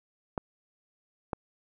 clicks, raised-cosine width 1 ms, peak -16 dBFS, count 2, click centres 0.378 / 1.332 s, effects none

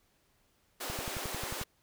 pink high-pass noise, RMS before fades -39 dBFS, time 0.8-1.64 s, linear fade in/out 10 ms, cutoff 320 Hz, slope 24 dB/octave
click train, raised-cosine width 5 ms, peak -28 dBFS, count 9, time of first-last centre 0.9-1.614 s, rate 11.2 Hz
effects pink hiss -71 dBFS RMS until 1.82 s

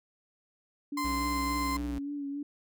sine tone with vibrato, 284.4 Hz, C#4, 45 cents sharp, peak -33 dBFS, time 0.92-2.43 s, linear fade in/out 5 ms, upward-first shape sine, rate 3.5 Hz, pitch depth 34 cents each way
35% pulse tone, 1039 Hz, C6, 12 cents flat, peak -29 dBFS, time 0.97-1.77 s, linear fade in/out 5 ms
square tone with pitch glide, 61.6 to 62.1 Hz, B1 to B1, -4 to +10 cents, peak -36 dBFS, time 1.04-1.99 s, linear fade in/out 10 ms, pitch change +14 cents, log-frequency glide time 1.68-1.81 s
effects none

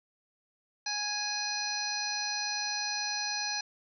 harmonic tone with a mistuned harmonic, 830.6 Hz, G#5, in tune, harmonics 1 / 2 / 3 / 5 / 6 / 7, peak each -39 / -39 / -40 / -35 / -40 / -38 dBFS, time 0.86-3.61 s, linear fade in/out 5 ms, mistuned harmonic 7, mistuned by +18 cents, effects none

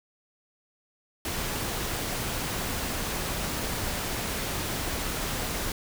pink noise, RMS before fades -31 dBFS, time 1.25-5.72 s, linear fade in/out 2 ms, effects none

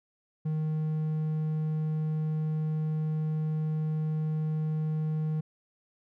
triangle tone, 155.56 Hz, D#3, in tune, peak -25 dBFS, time 0.45-5.41 s, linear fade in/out 10 ms, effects none

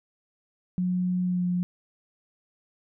sine tone with pitch glide, 181.1 to 178.4 Hz, F#3 to F3, -37 to +37 cents, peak -23 dBFS, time 0.78-1.63 s, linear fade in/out 0 ms, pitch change -26 cents, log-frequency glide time 1.24-1.45 s, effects none

